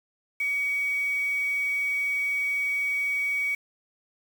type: tone with quantisation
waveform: sine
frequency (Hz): 2258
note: C#7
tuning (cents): +31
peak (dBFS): -24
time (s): 0.4-3.55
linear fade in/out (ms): 5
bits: 7
effects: none